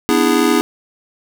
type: chord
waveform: square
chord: E dominant seventh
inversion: second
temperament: just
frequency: 247.2 / 296.7 / 329.6 / 412 Hz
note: B3 / D4 / E4 / G#4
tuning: +2 / +18 / 0 / -14 cents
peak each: -18 dBFS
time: 0.09-0.61 s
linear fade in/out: 0 ms
effects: none